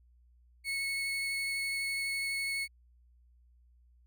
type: tone with vibrato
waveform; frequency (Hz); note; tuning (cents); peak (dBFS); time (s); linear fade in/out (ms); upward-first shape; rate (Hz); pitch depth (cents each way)
35% pulse; 2200; C#7; -14; -30; 0.64-2.68; 50; sine; 12; 9
effects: added 60 Hz sine -60 dBFS peak until 4.06 s